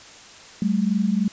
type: tone pair together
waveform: sine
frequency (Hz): 192.24 / 215.5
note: G3 / A3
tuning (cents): -34 / -36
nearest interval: major second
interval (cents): 198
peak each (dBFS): -21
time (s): 0.62-1.28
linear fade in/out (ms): 2
effects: white hiss -44 dBFS RMS until 1.32 s + resampled to 16000 Hz